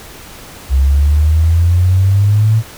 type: exponential sweep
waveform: sine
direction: up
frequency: 65.41 to 113 Hz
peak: -7 dBFS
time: 0.69-2.63 s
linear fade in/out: 50 ms
effects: pink hiss -34 dBFS RMS until 2.77 s